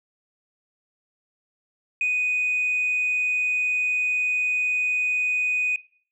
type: tone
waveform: sine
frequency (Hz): 2489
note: D#7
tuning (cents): 0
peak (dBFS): -19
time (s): 2.01-5.76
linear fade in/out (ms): 2
effects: noise-tail reverb RT60 0.5 s tail -20 dB re dry + tanh soft clip ceiling -17 dBFS